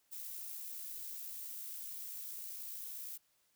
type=noise with amplitude modulation; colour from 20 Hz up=violet; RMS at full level=-44 dBFS; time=0.11-3.18 s; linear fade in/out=20 ms; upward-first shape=sine; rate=60.2 Hz; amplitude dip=30%; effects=white hiss -75 dBFS RMS until 3.55 s